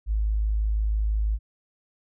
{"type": "tone", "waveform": "sine", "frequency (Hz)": 53, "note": "G#1", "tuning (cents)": 36, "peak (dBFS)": -21, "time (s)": [0.06, 1.39], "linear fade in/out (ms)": 50, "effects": []}